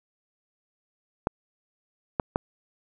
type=clicks; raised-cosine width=1 ms; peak=-9 dBFS; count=3; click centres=1.271 / 2.198 / 2.359 s; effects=none